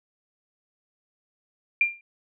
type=tone with exponential decay; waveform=sine; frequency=2386 Hz; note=D7; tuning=27 cents sharp; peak=-14 dBFS; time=1.81-2.01 s; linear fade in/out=2 ms; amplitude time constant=42 ms; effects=none